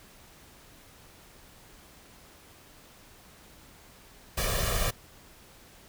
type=noise with comb filter; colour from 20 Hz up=pink; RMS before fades=-28 dBFS; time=4.37-4.91 s; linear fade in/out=10 ms; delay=1.7 ms; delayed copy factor=+0.8; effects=pink hiss -54 dBFS RMS until 5.88 s